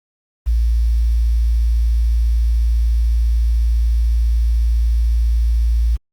sine tone with quantisation, 57 Hz, A#1, 38 cents flat, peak -12 dBFS, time 0.46-5.97 s, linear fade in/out 20 ms, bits 7, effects Opus 24 kbps

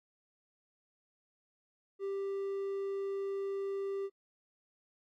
triangle tone, 393.5 Hz, G4, 7 cents sharp, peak -32 dBFS, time 1.99-4.1 s, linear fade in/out 50 ms, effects AAC 48 kbps

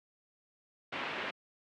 white low-pass noise, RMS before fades -38 dBFS, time 0.92-1.31 s, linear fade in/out 10 ms, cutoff 2700 Hz, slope 24 dB/octave, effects high-pass 200 Hz 12 dB/octave

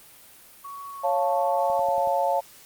sine tone with pitch glide, 1119 to 1104.2 Hz, C#6 to C#6, +16 to -7 cents, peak -35 dBFS, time 0.64-1.8 s, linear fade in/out 10 ms, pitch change -23 cents, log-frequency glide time 0.9-1.02 s
sine chord, Db augmented, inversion none, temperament equal, 554.4 / 698.5 / 880 Hz, Db5 / F5 / A5, 0 / 0 / 0 cents, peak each -25 dBFS, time 1.03-2.41 s, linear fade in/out 20 ms
click train, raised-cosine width 3 ms, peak -34 dBFS, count 5, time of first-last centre 1.7-2.074 s, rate 10.7 Hz
effects white hiss -50 dBFS RMS until 2.65 s + Opus 32 kbps

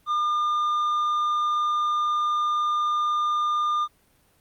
triangle tone with tanh clipping, 1206 Hz, D6, 46 cents sharp, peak -22 dBFS, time 0.06-3.88 s, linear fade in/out 50 ms, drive 9 dB, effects pink hiss -62 dBFS RMS until 4.4 s + Opus 32 kbps

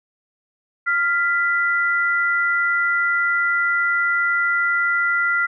sine tone pair together, 1396.9 / 1987.5 Hz, F6 / B6, 0 / +10 cents, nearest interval tritone, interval 610 cents, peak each -18 / -21 dBFS, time 0.86-5.47 s, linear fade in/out 20 ms, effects none

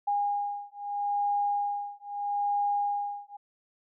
sine beating tone pair, 815 / 815.78 Hz, G#5 / G#5, -33 / -31 cents, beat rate 0.78 Hz, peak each -30 dBFS, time 0.07-3.37 s, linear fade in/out 10 ms, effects none

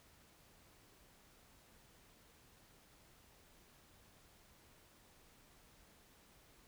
silence, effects pink hiss -66 dBFS RMS until 6.67 s

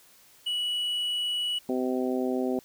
triangle tone, 2938 Hz, F#7, 13 cents flat, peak -25 dBFS, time 0.46-1.59 s, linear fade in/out 10 ms
harmonic tone, 128 Hz, C3, 38 cents flat, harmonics 2 / 3 / 4 / 5 / 6, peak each -28 / -30 / -34 / -36 / -39 dBFS, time 1.69-2.59 s, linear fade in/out 2 ms
effects white hiss -57 dBFS RMS until 2.64 s

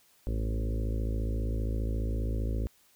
harmonic tone with a mistuned harmonic, 54.9 Hz, A1, 3 cents flat, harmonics 1 / 2 / 4 / 5 / 6 / 7 / 8 / 9 / 10, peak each -29 / -35 / -41 / -43 / -45 / -46 / -47 / -48 / -49 dBFS, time 0.27-2.67 s, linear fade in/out 0 ms, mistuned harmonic 2, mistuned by -21 cents, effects white hiss -64 dBFS RMS until 2.95 s

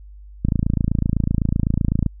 click train, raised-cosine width 5 ms, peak -6 dBFS, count 46, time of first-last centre 0.45-2.063 s, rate 27.9 Hz, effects added 50 Hz sine -38 dBFS peak until 2.2 s

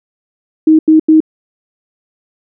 sine tone bursts, 314.5 Hz, D#4, 19 cents sharp, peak -3 dBFS, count 3, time 0.67-1.204 s, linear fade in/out 5 ms, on 120 ms, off 87 ms, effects none

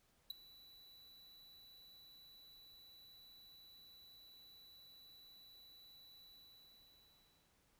square tone with ADSR envelope, 3955 Hz, B7, 2 cents sharp, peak -38 dBFS, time 0.3-7.55 s, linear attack 6 ms, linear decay 8 ms, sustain -22 dB, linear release 1300 ms, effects pink hiss -75 dBFS RMS until 7.79 s

